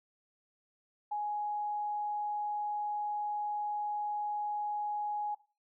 sine tone, 834 Hz, G#5, 7 cents sharp, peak -32 dBFS, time 1.11-5.35 s, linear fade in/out 10 ms, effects noise-tail reverb RT60 0.3 s tail -17 dB re dry

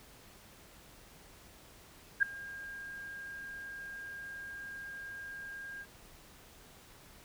sine tone with ADSR envelope, 1612 Hz, G6, 48 cents sharp, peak -20 dBFS, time 2.2-5.86 s, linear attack 27 ms, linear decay 4 ms, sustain -22 dB, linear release 49 ms, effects pink hiss -57 dBFS RMS until 7.24 s

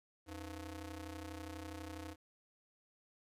sawtooth ring-modulated tone, 197.8 Hz, G3, 16 cents sharp, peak -38 dBFS, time 0.26-2.16 s, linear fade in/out 50 ms, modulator 115 Hz, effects resampled to 32000 Hz + 12-bit

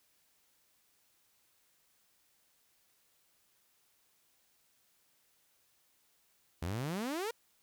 sawtooth exponential sweep, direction up, 77.78 to 483.5 Hz, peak -31 dBFS, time 6.62-7.31 s, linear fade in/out 5 ms, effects white hiss -72 dBFS RMS until 7.62 s

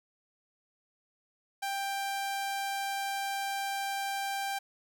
sawtooth tone, 789 Hz, G5, 11 cents sharp, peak -28 dBFS, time 1.62-4.59 s, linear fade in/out 10 ms, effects none

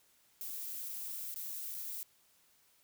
violet noise with dropouts, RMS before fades -42 dBFS, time 0.41-2.03 s, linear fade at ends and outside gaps 0 ms, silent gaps 0.888-0.892 / 1.342-1.36 / 1.744-1.748 s, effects white hiss -69 dBFS RMS until 2.83 s

